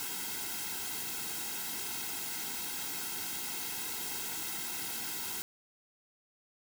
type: noise with comb filter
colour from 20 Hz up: white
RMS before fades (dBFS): -38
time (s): 0-5.42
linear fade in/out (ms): 0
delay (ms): 1.7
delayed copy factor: -1
effects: none